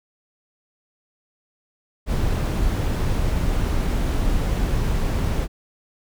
brown noise, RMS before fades -21 dBFS, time 2.06-5.48 s, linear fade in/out 50 ms, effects none

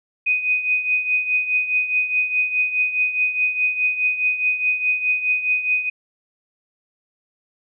sine tone with tremolo, 2496 Hz, D#7, 5 cents sharp, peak -14 dBFS, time 0.26-5.9 s, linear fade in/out 10 ms, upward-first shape triangle, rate 4.8 Hz, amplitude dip 75%, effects none

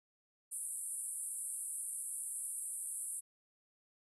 white band-pass noise, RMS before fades -42 dBFS, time 0.51-3.21 s, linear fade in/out 20 ms, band 8300 to 11000 Hz, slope 96 dB/octave, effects none

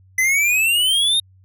square exponential sweep, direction up, 2004 to 3729 Hz, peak -15 dBFS, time 0.18-1.2 s, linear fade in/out 5 ms, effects added 94 Hz sine -48 dBFS peak until 1.44 s

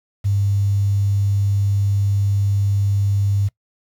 sine tone with quantisation, 100 Hz, G2, 35 cents sharp, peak -15 dBFS, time 0.24-3.49 s, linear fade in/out 20 ms, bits 7, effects noise-tail reverb RT60 0.1 s tail -21 dB re dry

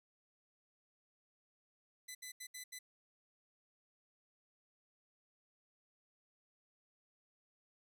10% pulse tone bursts at uneven times, 2007 Hz, B6, 27 cents sharp, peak -37 dBFS, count 5, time 2.08-2.15 / 2.22-2.32 / 2.4-2.47 / 2.54-2.64 / 2.72-2.79 s, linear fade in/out 10 ms, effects none

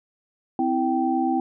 sine tone cluster, 257.5 / 326.8 / 778 Hz, C4 / E4 / G5, -28 / -15 / -13 cents, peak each -24 dBFS, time 0.59-1.4 s, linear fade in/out 2 ms, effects none

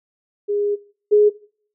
sine tone pair in turn, 410.4 / 417.8 Hz, G#4 / G#4, -21 / +10 cents, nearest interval unison, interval 31 cents, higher second, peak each -18 / -9 dBFS, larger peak second, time 0.48-0.76 / 1.11-1.3 s, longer first, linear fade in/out 20 ms, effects noise-tail reverb RT60 0.5 s tail -20 dB re dry

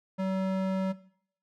square tone with band-pass filter, 190 Hz, F#3, 46 cents sharp, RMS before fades -30 dBFS, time 0.18-0.93 s, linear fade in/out 20 ms, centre 490 Hz, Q 0.57, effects noise-tail reverb RT60 0.6 s tail -17 dB re dry

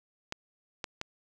clicks, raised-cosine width 0.2 ms, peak -17 dBFS, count 3, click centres 0.324 / 0.842 / 1.014 s, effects none

